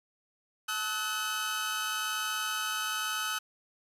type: tone cluster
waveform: sawtooth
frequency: 872 / 1282 / 1490 / 3061 Hz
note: A5 / E6 / F#6 / G7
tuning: -16 / -49 / +12 / -42 cents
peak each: -40 / -31 / -31 / -35 dBFS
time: 0.68-3.39 s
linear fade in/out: 10 ms
effects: resampled to 32000 Hz + 10-bit